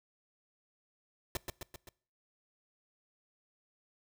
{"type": "noise with echo", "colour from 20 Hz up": "pink", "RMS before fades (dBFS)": -35, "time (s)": [1.35, 1.37], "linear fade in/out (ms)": 2, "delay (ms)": 130, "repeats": 4, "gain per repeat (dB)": -4, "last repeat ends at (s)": 1.89, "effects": ["noise-tail reverb RT60 0.5 s tail -23 dB re dry"]}